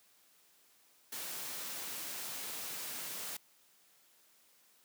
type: noise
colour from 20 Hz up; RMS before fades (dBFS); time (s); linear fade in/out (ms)
white; -42; 1.12-3.37; 5
effects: white hiss -67 dBFS RMS until 4.84 s + high-pass 150 Hz 12 dB/octave